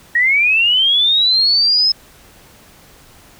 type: linear sweep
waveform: sine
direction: up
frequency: 1864.7 to 5190 Hz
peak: -10 dBFS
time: 0.15-1.92 s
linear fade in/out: 5 ms
effects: pink hiss -45 dBFS RMS until 3.39 s